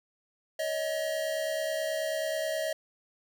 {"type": "tone pair together", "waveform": "square", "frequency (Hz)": [565.7, 635], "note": ["C#5", "D#5"], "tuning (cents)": [35, 35], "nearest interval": "major second", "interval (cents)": 200, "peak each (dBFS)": [-36, -31], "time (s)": [0.59, 2.73], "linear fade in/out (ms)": 5, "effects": []}